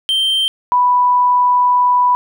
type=tone pair in turn; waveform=triangle / sine; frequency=3136 / 987.8 Hz; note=G7 / B5; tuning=0 / 0 cents; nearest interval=octave + minor sixth; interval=2000 cents; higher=first; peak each=-11 / -9 dBFS; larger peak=second; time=0.09-0.48 / 0.72-2.15 s; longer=second; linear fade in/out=0 ms; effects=none